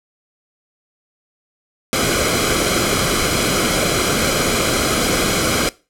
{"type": "noise with comb filter", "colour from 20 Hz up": "pink", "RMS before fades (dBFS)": -17, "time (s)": [1.93, 5.69], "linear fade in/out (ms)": 0, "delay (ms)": 1.1, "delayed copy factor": -0.65, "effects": ["noise-tail reverb RT60 0.3 s tail -21 dB re dry", "low-pass 11000 Hz 12 dB/octave"]}